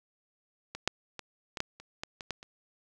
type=clicks; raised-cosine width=0.2 ms; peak=-21 / -8 / -22 / -19 / -12 / -30 / -18 / -23 / -16 / -29 dBFS; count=10; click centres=0.75 / 0.876 / 1.193 / 1.572 / 1.604 / 1.8 / 2.035 / 2.208 / 2.307 / 2.429 s; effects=none